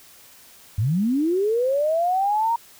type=linear sweep; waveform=sine; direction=up; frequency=92.5 to 944 Hz; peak=-18 dBFS; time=0.78-2.56 s; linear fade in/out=5 ms; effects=white hiss -49 dBFS RMS until 2.79 s